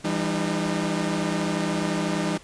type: tone cluster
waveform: sawtooth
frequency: 166.9 / 198.9 / 305.4 Hz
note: E3 / G3 / D#4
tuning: +22 / +25 / -32 cents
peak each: -24 dBFS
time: 0.04-2.38 s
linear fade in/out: 10 ms
effects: pink hiss -49 dBFS RMS until 2.43 s + resampled to 22050 Hz